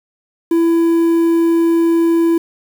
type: tone with quantisation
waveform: triangle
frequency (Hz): 333.5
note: E4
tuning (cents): +20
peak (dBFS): -8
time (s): 0.51-2.38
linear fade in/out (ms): 5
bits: 6
effects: none